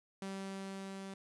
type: tone with level ramp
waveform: sawtooth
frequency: 193.9 Hz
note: G3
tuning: 19 cents flat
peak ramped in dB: -36 to -40 dBFS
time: 0.22-1.14 s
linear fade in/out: 2 ms
effects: resampled to 24000 Hz + 11-bit